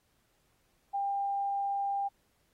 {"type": "tone", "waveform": "sine", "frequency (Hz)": 797, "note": "G5", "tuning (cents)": 28, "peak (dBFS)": -29, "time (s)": [0.93, 2.09], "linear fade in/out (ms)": 20, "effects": ["pink hiss -73 dBFS RMS until 2.53 s", "AAC 48 kbps"]}